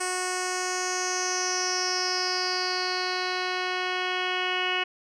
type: tone with low-pass filter sweep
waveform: 10% pulse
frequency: 366.3 Hz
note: F#4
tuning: 17 cents flat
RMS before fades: -28 dBFS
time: 0-4.84 s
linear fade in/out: 10 ms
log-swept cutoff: 8200 to 2900 Hz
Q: 6.7
effects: none